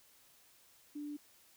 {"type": "tone", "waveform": "sine", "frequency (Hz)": 293.7, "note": "D4", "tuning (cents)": 0, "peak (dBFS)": -40, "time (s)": [0.95, 1.17], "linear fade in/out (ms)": 10, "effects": ["white hiss -65 dBFS RMS until 1.56 s"]}